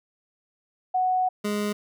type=tone pair in turn; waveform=sine / 25% pulse; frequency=740 / 207.7 Hz; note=F#5 / G#3; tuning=0 / 0 cents; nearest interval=octave + minor seventh; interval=2200 cents; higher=first; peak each=-20 / -21 dBFS; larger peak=first; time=0.94-1.29 / 1.44-1.73 s; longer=first; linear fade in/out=10 ms; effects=none